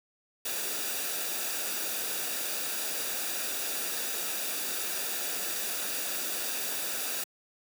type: noise with comb filter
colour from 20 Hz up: white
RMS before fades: -33 dBFS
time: 0.45-7.24 s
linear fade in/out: 5 ms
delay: 0.95 ms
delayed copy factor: -0.5
effects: high-pass 200 Hz 12 dB/octave